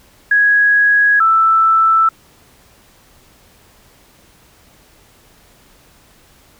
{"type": "tone pair in turn", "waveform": "sine", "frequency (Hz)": [1662, 1322.9], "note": ["G#6", "E6"], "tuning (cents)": [1, 6], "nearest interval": "major third", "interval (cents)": 395, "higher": "first", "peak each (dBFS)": -8, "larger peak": "neither", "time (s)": [[0.31, 1.2], [1.2, 2.09]], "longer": "neither", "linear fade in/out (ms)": 5, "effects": ["pink hiss -49 dBFS RMS until 6.59 s"]}